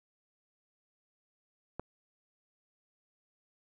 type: click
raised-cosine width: 1 ms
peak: -23 dBFS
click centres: 1.796 s
effects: none